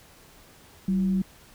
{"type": "tone with frequency modulation", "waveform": "sine", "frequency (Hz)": 190, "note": "F#3", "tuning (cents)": 46, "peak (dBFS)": -21, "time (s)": [0.88, 1.22], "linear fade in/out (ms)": 5, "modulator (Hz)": 153, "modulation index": 0.21, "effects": ["pink hiss -53 dBFS RMS until 1.54 s"]}